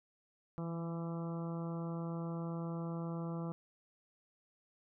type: harmonic tone with a mistuned harmonic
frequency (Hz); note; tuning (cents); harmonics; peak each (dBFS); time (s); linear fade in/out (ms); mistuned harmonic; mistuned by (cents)
167.6; E3; +29; 1 / 2 / 3 / 4 / 5 / 6 / 7 / 8; -38 / -46 / -48 / -52 / -54 / -55 / -53 / -58; 0.58-3.52; 0; 1; -21
effects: none